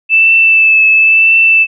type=tone with vibrato; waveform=sine; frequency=2637 Hz; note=E7; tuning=in tune; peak=-4 dBFS; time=0.09-1.67 s; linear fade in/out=50 ms; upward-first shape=triangle; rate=0.97 Hz; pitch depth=24 cents each way; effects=none